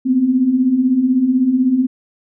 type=beating tone pair; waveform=sine; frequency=242.9 / 258.9 Hz; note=B3 / C4; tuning=-29 / -18 cents; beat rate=16 Hz; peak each=-19 / -12 dBFS; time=0.05-1.87 s; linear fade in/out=20 ms; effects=none